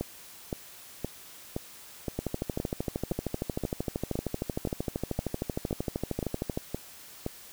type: two click trains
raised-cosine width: 2 ms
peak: -16 / -17 dBFS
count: 58 / 15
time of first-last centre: 2.19-6.575 / 0.01-7.264 s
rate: 13 / 1.93 Hz
effects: white hiss -49 dBFS RMS until 7.52 s